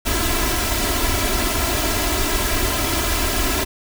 pink noise with comb filter, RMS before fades -20 dBFS, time 0.05-3.65 s, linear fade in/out 20 ms, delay 3 ms, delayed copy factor +0.9, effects none

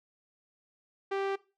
sawtooth tone with low-pass filter, 392 Hz, G4, in tune, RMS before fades -32 dBFS, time 1.11-1.36 s, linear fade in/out 10 ms, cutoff 2600 Hz, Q 0.66, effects noise-tail reverb RT60 0.3 s tail -19 dB re dry

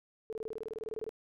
sine tone bursts, 440 Hz, A4, in tune, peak -36 dBFS, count 16, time 0.3-1.092 s, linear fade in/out 0 ms, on 27 ms, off 24 ms, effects none

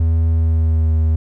triangle tone with pitch glide, 81.5 to 79.45 Hz, E2 to D#2, -19 to +37 cents, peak -10 dBFS, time 0-1.16 s, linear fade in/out 5 ms, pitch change -44 cents, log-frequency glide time 0.3-0.93 s, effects none

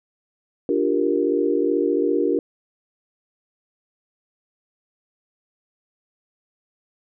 sine chord, G minor seventh, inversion second, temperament equal, 293.7 / 349.2 / 392 / 466.2 Hz, D4 / F4 / G4 / Bb4, 0 / 0 / 0 / 0 cents, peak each -23 dBFS, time 0.69-2.39 s, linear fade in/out 2 ms, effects none

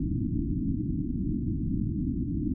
white low-pass noise, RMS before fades -29 dBFS, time 0-2.54 s, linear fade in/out 5 ms, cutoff 320 Hz, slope 96 dB/octave, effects none

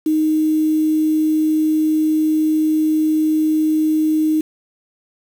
sine tone with quantisation, 311.1 Hz, D#4, in tune, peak -13 dBFS, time 0.06-4.41 s, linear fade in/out 5 ms, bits 6, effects none

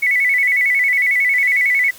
sine tone with vibrato, 2096 Hz, C7, 2 cents sharp, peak -12 dBFS, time 0.02-1.91 s, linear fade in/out 10 ms, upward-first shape square, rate 11 Hz, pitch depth 89 cents each way, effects white hiss -40 dBFS RMS until 1.98 s + Opus 24 kbps

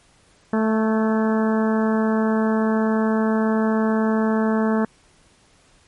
harmonic tone with a mistuned harmonic, 219.9 Hz, A3, 1 cent flat, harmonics 1 / 2 / 3 / 4 / 5 / 6 / 7 / 8, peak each -18 / -24 / -28 / -30 / -32 / -34 / -35 / -36 dBFS, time 0.53-4.85 s, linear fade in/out 2 ms, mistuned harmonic 8, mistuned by -34 cents, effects pink hiss -56 dBFS RMS until 5.87 s + MP3 48 kbps

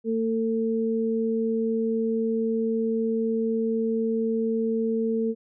sine tone pair together, 226.1 / 450 Hz, A3 / A4, +47 / +39 cents, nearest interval octave, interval 1192 cents, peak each -25 dBFS, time 0.04-5.35 s, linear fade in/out 50 ms, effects none

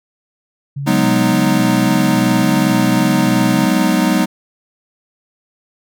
sine tone with vibrato, 132.9 Hz, C3, 27 cents sharp, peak -20 dBFS, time 0.76-3.66 s, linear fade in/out 10 ms, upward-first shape square, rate 1.8 Hz, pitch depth 91 cents each way
square chord, G# minor seventh, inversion third, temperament equal with one note detuned, 185 / 207.7 / 246.9 / 309.9 Hz, F#3 / G#3 / B3 / D#4, 0 / 0 / 0 / -7 cents, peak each -18 dBFS, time 0.86-4.26 s, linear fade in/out 20 ms
effects none

